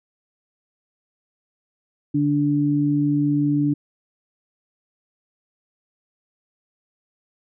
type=tone pair together; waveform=sine; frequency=145.8 / 291.1 Hz; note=D3 / D4; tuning=-12 / -15 cents; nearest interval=octave; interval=1197 cents; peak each=-22 / -18 dBFS; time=2.14-3.74 s; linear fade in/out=10 ms; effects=none